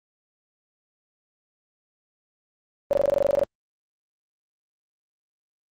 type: tone bursts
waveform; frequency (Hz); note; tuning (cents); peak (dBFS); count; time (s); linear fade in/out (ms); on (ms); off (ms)
sine; 566; C#5; +36; -16; 13; 2.91-3.435; 0; 21; 21
effects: Opus 24 kbps